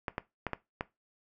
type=clicks; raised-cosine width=0.5 ms; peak=-17 dBFS; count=5; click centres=0.082 / 0.181 / 0.467 / 0.533 / 0.809 s; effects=noise-tail reverb RT60 0.2 s tail -18 dB re dry